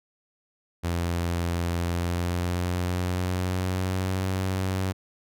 sawtooth tone with pitch glide, 86 to 94.33 Hz, F2 to F#2, -26 to +34 cents, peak -21 dBFS, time 0.83-4.93 s, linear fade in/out 20 ms, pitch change +160 cents, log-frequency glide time 1.78-4.24 s, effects none

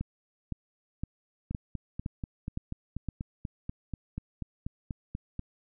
two click trains, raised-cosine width 5 ms, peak -22 / -20 dBFS, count 17 / 7, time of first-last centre 1.51-5.393 / 0.01-3.087 s, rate 4.12 / 1.95 Hz, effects none

